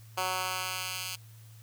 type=tone with high-pass filter sweep; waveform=10% pulse; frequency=185.2 Hz; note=F#3; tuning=2 cents sharp; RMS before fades=-34 dBFS; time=0.17-1.16 s; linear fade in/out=10 ms; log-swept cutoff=780 to 3200 Hz; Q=0.82; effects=added 111 Hz sine -49 dBFS peak until 1.62 s + white hiss -60 dBFS RMS until 1.62 s